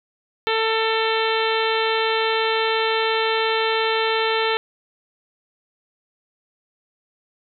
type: harmonic tone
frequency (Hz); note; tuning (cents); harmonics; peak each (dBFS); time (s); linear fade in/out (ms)
445.7; A4; +22; 1 / 2 / 3 / 4 / 5 / 6 / 7 / 8 / 9; -22 / -25 / -27 / -28 / -29 / -30 / -30 / -31 / -32; 0.47-4.57; 0
effects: none